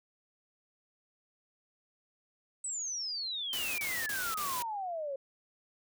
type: exponential sweep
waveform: sine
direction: down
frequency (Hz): 8150 to 531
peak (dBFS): -34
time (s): 2.64-5.16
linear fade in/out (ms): 5
type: noise bursts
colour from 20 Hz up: white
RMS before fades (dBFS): -38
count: 4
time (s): 3.53-4.623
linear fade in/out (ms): 0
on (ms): 250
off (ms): 31
effects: none